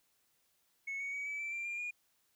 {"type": "tone with pitch steps", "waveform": "sine", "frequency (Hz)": [2200, 2232, 2264, 2297, 2331, 2365, 2399, 2434], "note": ["C#7", "C#7", "C#7", "D7", "D7", "D7", "D7", "D#7"], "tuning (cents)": [-14, 11, 36, -39, -14, 12, 36, -39], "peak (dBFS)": -35, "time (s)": [0.87, 1.91], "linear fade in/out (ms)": 10, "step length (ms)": 130, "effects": ["tanh soft clip ceiling -35 dBFS", "white hiss -75 dBFS RMS until 2.35 s"]}